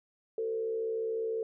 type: tone with frequency modulation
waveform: sine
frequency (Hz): 448.8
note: A4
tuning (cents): +34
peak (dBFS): -30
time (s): 0.38-1.43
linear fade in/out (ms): 2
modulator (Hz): 65.8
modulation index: 0.52
effects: none